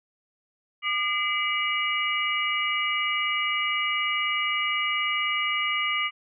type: tone cluster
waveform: sine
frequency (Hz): 1208 / 2044 / 2305 / 2895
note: D6 / C7 / D7 / F#7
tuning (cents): +48 / -41 / -33 / -38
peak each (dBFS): -29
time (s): 0.82-6.11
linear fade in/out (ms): 50
effects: none